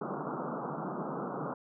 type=band-pass noise; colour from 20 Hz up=pink; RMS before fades=-37 dBFS; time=0.01-1.54 s; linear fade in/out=5 ms; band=140 to 1400 Hz; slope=96 dB/octave; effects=none